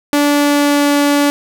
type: tone with pitch glide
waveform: sawtooth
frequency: 290 to 287.7 Hz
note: D4 to D4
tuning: -22 to -36 cents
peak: -6 dBFS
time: 0.13-1.3 s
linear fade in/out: 0 ms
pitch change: -14 cents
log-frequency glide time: 0.29-0.95 s
effects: none